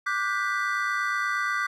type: chord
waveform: triangle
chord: G major seventh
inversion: second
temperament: equal with one note detuned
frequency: 1174.7 / 1459.6 / 1568 / 1975.5 Hz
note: D6 / F#6 / G6 / B6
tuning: 0 / -24 / 0 / 0 cents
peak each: -27 / -29 / -29 / -29 dBFS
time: 0.06-1.67 s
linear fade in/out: 10 ms
effects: none